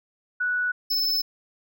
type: tone pair in turn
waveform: sine / square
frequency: 1475 / 5253 Hz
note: F#6 / E8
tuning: -6 / -7 cents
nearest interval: octave + minor seventh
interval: 2199 cents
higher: second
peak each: -22 dBFS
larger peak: neither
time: 0.4-0.72 / 0.9-1.22 s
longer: neither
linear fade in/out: 10 ms
effects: none